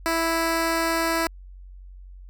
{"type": "tone", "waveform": "10% pulse", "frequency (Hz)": 329.6, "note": "E4", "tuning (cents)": 0, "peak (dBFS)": -13, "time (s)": [0.06, 1.27], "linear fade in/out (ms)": 0, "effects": ["added 46 Hz sine -40 dBFS peak until 2.29 s"]}